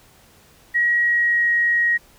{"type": "tone with pitch glide", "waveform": "sine", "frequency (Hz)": [1904, 1889.8], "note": ["A#6", "A#6"], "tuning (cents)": [36, 23], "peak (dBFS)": -15, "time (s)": [0.74, 1.98], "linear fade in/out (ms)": 20, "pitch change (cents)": -13, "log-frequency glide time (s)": [0.99, 1.52], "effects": ["pink hiss -52 dBFS RMS until 2.18 s"]}